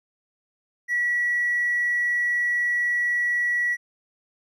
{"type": "tone", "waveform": "triangle", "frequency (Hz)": 1936, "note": "B6", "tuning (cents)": -35, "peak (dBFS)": -17, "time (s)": [0.88, 3.77], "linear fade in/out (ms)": 50, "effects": ["tanh soft clip ceiling -18 dBFS"]}